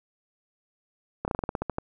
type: slowing click train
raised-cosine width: 1 ms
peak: -14 dBFS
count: 11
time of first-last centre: 1.25-1.784 s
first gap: 29 ms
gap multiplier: 1.13
effects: none